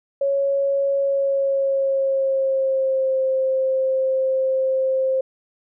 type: tone with pitch glide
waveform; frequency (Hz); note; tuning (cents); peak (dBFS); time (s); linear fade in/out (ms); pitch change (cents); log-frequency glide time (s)
sine; 554 to 526.8; C#5 to C5; -1 to +12; -17; 0.21-5.21; 5; -87; 0.99-3.2
effects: none